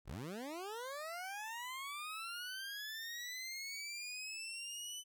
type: linear sweep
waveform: 20% pulse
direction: up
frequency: 30.87 to 3022 Hz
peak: -38 dBFS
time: 0.05-5.04 s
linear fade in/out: 50 ms
effects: none